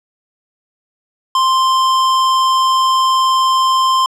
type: tone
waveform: square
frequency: 1046.5 Hz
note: C6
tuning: in tune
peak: -11 dBFS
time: 1.35-4.06 s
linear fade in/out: 2 ms
effects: low-pass 7000 Hz 12 dB/octave